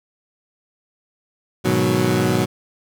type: chord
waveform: 20% pulse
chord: G# minor seventh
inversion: none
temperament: equal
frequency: 103.83 / 123.47 / 155.56 / 185 Hz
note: G#2 / B2 / D#3 / F#3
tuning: 0 / 0 / 0 / 0 cents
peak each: -19 / -16 / -20 / -16 dBFS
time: 1.64-2.46 s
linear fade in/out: 20 ms
effects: none